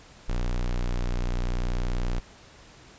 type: tone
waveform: square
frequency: 30.23 Hz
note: B0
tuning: 36 cents flat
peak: -25 dBFS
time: 0.28-2.2 s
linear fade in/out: 10 ms
effects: pink hiss -51 dBFS RMS until 2.98 s + resampled to 16000 Hz